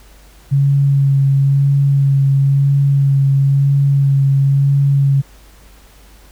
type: tone with vibrato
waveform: sine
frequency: 138.59 Hz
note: C#3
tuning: in tune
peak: -9 dBFS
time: 0.51-5.22 s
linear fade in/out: 20 ms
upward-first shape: sine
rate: 0.99 Hz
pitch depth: 16 cents each way
effects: added 50 Hz sine -42 dBFS peak until 6.31 s + pink hiss -47 dBFS RMS until 6.31 s